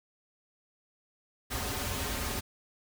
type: noise with comb filter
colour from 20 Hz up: pink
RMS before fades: -34 dBFS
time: 1.5-2.41 s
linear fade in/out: 20 ms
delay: 6.1 ms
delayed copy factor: -0.7
effects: none